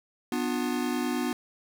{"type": "chord", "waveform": "square", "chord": "B diminished", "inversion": "none", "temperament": "just", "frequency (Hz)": [246.9, 296.3, 355.6], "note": ["B3", "D4", "F4"], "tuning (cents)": [0, 15, 31], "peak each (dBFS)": [-30, -33, -34], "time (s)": [0.32, 1.33], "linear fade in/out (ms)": 2, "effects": []}